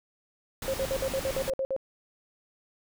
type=noise; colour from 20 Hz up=pink; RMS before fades=-36 dBFS; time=0.62-1.5 s; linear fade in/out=2 ms
type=tone bursts; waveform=sine; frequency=535 Hz; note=C5; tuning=38 cents sharp; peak=-26 dBFS; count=10; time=0.68-1.764 s; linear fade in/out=0 ms; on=58 ms; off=56 ms
effects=none